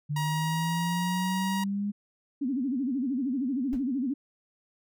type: linear sweep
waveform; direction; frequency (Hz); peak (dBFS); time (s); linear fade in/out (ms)
sine; up; 146.4 to 205.9; -27; 0.09-1.92; 20
type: tone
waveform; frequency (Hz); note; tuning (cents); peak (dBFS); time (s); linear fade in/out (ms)
sawtooth; 951; A#5; +34; -27; 0.16-1.64; 5
type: tone with vibrato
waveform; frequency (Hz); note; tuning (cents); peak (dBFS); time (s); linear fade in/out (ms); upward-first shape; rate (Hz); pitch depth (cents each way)
sine; 261.6; C4; 0; -26; 2.41-4.14; 10; sine; 13; 170
type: noise with exponential decay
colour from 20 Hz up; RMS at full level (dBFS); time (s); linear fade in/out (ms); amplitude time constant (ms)
brown; -35; 3.73-3.85; 0; 25
effects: none